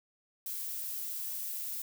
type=noise; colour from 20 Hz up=violet; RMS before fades=-38 dBFS; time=0.46-1.82 s; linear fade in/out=2 ms; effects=none